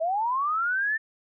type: linear sweep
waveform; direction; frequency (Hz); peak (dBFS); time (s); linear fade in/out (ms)
sine; up; 622 to 1800; -23; 0-0.98; 20
effects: none